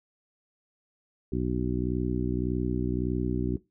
harmonic tone, 61.74 Hz, B1, in tune, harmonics 1 / 2 / 3 / 4 / 5 / 6, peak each -33 / -33 / -33 / -33 / -33 / -33 dBFS, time 1.32-3.57 s, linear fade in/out 5 ms, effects noise-tail reverb RT60 0.2 s tail -18 dB re dry

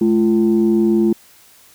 sine tone pair together, 215.1 / 342.5 Hz, A3 / F4, -39 / -34 cents, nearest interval minor sixth, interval 805 cents, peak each -13 dBFS, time 0.01-1.13 s, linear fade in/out 5 ms, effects tanh soft clip ceiling -6 dBFS + white hiss -48 dBFS RMS until 1.74 s

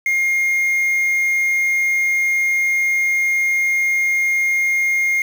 triangle tone with quantisation, 2131 Hz, C7, 31 cents sharp, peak -13 dBFS, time 0.06-5.22 s, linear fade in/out 2 ms, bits 6, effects none

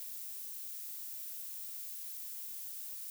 violet noise, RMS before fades -44 dBFS, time 0-3.1 s, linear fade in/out 0 ms, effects none

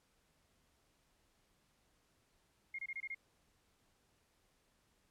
sine tone bursts, 2135 Hz, C7, 34 cents sharp, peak -40 dBFS, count 6, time 2.74-3.147 s, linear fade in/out 5 ms, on 47 ms, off 25 ms, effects pink hiss -75 dBFS RMS until 5.1 s + low-pass 12000 Hz 12 dB/octave

